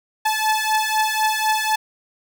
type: beating tone pair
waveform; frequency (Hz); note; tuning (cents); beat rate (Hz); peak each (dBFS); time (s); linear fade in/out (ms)
sawtooth; 865 / 869; A5 / A5; -30 / -22; 4; -17; 0.25-1.76; 10
effects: none